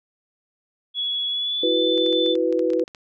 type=tone with pitch glide; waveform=sine; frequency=3372 to 3521 Hz; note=G#7 to A7; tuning=+26 to 0 cents; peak=-22 dBFS; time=0.94-2.36 s; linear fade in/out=50 ms; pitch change=+74 cents; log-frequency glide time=1.29-1.77 s
type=chord; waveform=sine; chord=E suspended second; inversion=none; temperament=just; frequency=329.6 / 370.8 / 494.4 Hz; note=E4 / F#4 / B4; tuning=0 / +4 / +2 cents; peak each=-23 / -24 / -21 dBFS; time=1.63-2.84 s; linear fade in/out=5 ms
type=clicks; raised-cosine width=0.2 ms; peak=-23 dBFS; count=12; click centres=1.978 / 2.063 / 2.128 / 2.262 / 2.354 / 2.526 / 2.593 / 2.703 / 2.734 / 2.796 / 2.879 / 2.948 s
effects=none